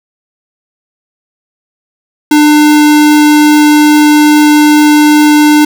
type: tone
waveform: square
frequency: 299.6 Hz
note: D4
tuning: 35 cents sharp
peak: -3 dBFS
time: 2.31-5.65 s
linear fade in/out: 5 ms
effects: none